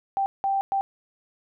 sine tone bursts at uneven times, 784 Hz, G5, in tune, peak -21 dBFS, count 3, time 0.17-0.26 / 0.44-0.61 / 0.72-0.81 s, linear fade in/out 0 ms, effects none

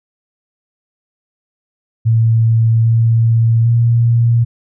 sine tone with pitch steps, 113.5 / 114.5 / 117.3 Hz, A#2 / A#2 / A#2, -46 / -31 / +11 cents, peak -8 dBFS, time 2.05-4.45 s, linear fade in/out 20 ms, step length 800 ms, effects none

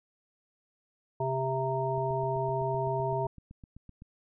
harmonic tone, 132.3 Hz, C3, 20 cents sharp, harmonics 1 / 3 / 5 / 7, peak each -33 / -33 / -33 / -33 dBFS, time 1.2-3.27 s, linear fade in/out 5 ms
click train, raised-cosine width 5 ms, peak -35 dBFS, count 17, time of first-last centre 1.98-4.021 s, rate 7.84 Hz
effects none

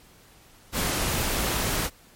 pink noise, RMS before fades -26 dBFS, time 0.72-1.9 s, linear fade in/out 50 ms, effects pink hiss -54 dBFS RMS until 2.15 s + MP3 64 kbps

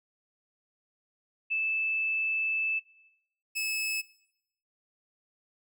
sine / sawtooth tone pair in turn, 2629 / 2597 Hz, E7 / E7, -5 / -26 cents, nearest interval unison, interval 21 cents, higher first, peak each -26 dBFS, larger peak neither, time 1.5-2.8 / 3.55-4.02 s, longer first, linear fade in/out 20 ms, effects noise-tail reverb RT60 0.8 s tail -20 dB re dry

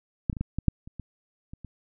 clicks, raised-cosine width 5 ms, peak -11 / -21 / -22 / -15 / -16 / -7 / -30 / -24 / -28 / -28 dBFS, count 10, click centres 0.298 / 0.329 / 0.368 / 0.41 / 0.586 / 0.683 / 0.875 / 0.997 / 1.535 / 1.647 s, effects none

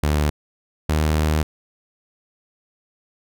sawtooth tone pair in turn, 74.6 / 77.14 Hz, D2 / D#2, +28 / -14 cents, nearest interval minor second, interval 58 cents, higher second, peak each -13 dBFS, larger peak neither, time 0.03-0.3 / 0.89-1.43 s, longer second, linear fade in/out 5 ms, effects none

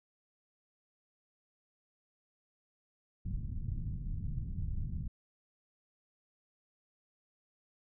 pink low-pass noise, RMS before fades -37 dBFS, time 3.25-5.08 s, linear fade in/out 5 ms, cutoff 170 Hz, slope 24 dB/octave, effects none

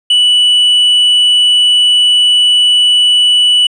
triangle tone, 2960 Hz, F#7, in tune, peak -4 dBFS, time 0.1-3.67 s, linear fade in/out 5 ms, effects resampled to 22050 Hz

